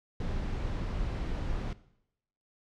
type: noise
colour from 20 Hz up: brown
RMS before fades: -33 dBFS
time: 0.2-1.73 s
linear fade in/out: 2 ms
effects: noise-tail reverb RT60 0.8 s tail -18 dB re dry + low-pass 5000 Hz 12 dB/octave